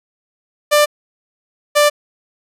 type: tone pair in turn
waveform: sawtooth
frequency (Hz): 593 / 589.7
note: D5 / D5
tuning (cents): +17 / +7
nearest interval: unison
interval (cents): 10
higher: first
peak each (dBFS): -5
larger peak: neither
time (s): 0.71-0.86 / 1.75-1.9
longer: neither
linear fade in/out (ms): 20
effects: resampled to 32000 Hz